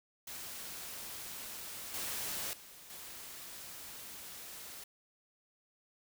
white noise with level steps, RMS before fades -45 / -39 / -54 / -48 dBFS, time 0.27-4.84 s, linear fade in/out 5 ms, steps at 1.94 / 2.53 / 2.9 s, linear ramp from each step 2 ms, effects none

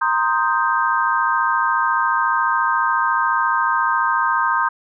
sine chord, C minor seventh, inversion third, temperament equal, 932.3 / 1046.5 / 1244.5 / 1568 Hz, Bb5 / C6 / Eb6 / G6, 0 / 0 / 0 / 0 cents, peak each -21 dBFS, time 0.01-4.69 s, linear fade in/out 10 ms, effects none

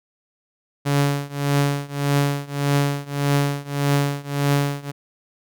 sawtooth tone with tremolo, 142.1 Hz, C#3, 43 cents sharp, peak -11 dBFS, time 0.85-4.92 s, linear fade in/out 20 ms, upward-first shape triangle, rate 1.7 Hz, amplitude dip 95%, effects none

